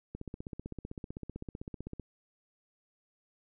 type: click train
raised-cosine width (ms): 3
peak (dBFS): -27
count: 30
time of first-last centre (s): 0.15-1.997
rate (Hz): 15.7
effects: none